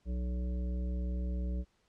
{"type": "harmonic tone with a mistuned harmonic", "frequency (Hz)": 61.3, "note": "B1", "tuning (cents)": -12, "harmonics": [1, 3, 5, 7, 9], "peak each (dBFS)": [-32, -41, -49, -52, -52], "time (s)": [0.05, 1.65], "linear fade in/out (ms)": 50, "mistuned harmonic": 9, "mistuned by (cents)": 43, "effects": ["pink hiss -73 dBFS RMS until 1.88 s", "low-pass 7000 Hz 12 dB/octave"]}